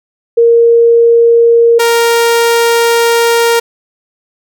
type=tone pair in turn; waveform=sine / sawtooth; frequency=466.2 / 466.2 Hz; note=A#4 / A#4; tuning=0 / 0 cents; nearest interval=unison; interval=0 cents; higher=neither; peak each=-3 dBFS; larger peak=neither; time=0.37-1.79 / 1.79-3.6 s; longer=second; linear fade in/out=10 ms; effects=none